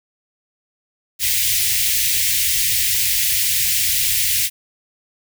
white band-stop noise, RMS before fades -18 dBFS, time 1.19-4.5 s, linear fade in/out 50 ms, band 130 to 1900 Hz, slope 48 dB/octave, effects none

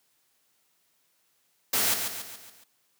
white noise with echo, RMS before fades -25 dBFS, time 1.73-1.94 s, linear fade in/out 5 ms, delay 140 ms, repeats 5, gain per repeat -6 dB, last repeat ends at 2.64 s, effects white hiss -70 dBFS RMS until 2.99 s + high-pass 100 Hz 12 dB/octave

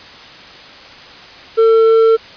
sine tone with hard clipping, 449.5 Hz, A4, 37 cents sharp, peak -8 dBFS, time 1.57-2.17 s, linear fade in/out 20 ms, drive 5 dB, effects white hiss -36 dBFS RMS until 2.36 s + resampled to 11025 Hz

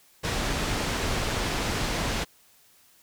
pink low-pass noise, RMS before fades -28 dBFS, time 0.23-2.25 s, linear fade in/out 20 ms, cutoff 6600 Hz, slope 12 dB/octave, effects white hiss -59 dBFS RMS until 3.02 s

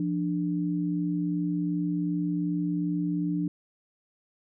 sine tone pair together, 172.84 / 295.5 Hz, F3 / D4, -18 / +11 cents, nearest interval major sixth, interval 929 cents, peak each -28 dBFS, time 0-3.48 s, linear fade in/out 2 ms, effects none

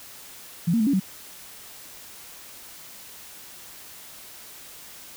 sine tone with pitch steps, 170.2 / 230.9 / 216 / 279.3 / 190.5 Hz, F3 / A#3 / A3 / C#4 / G3, -44 / -16 / -32 / +13 / -49 cents, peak -18 dBFS, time 0.67-1 s, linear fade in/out 10 ms, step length 66 ms, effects white hiss -44 dBFS RMS until 5.16 s

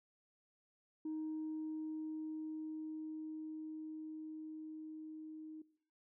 sine tone with level ramp, 312.5 Hz, D#4, 8 cents sharp, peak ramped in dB -37 to -47 dBFS, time 1.05-5.62 s, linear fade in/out 5 ms, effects noise-tail reverb RT60 0.6 s tail -20 dB re dry + tanh soft clip ceiling -36 dBFS

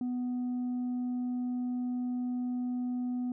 sine tone with tanh clipping, 247.9 Hz, B3, 7 cents sharp, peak -31 dBFS, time 0.01-3.32 s, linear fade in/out 2 ms, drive 2 dB, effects none

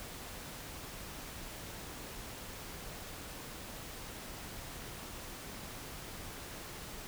silence, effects pink hiss -46 dBFS RMS until 7.07 s

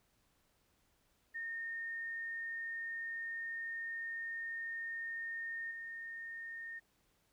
sine tone with level steps, 1833 Hz, A#6, 30 cents flat, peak -39 / -43 dBFS, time 1.34-6.8 s, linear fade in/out 20 ms, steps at 5.71 s, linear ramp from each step 2 ms, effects pink hiss -75 dBFS RMS until 7.32 s

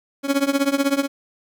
30% pulse tone with tremolo, 278 Hz, C#4, 5 cents sharp, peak -11 dBFS, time 0.23-1.08 s, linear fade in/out 50 ms, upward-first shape triangle, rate 16 Hz, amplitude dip 95%, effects none

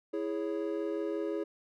triangle chord, C# minor, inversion first, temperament equal, 329.6 / 415.3 / 554.4 Hz, E4 / G#4 / C#5, 0 / 0 / 0 cents, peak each -33 / -33 / -37 dBFS, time 0.13-1.44 s, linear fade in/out 10 ms, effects none

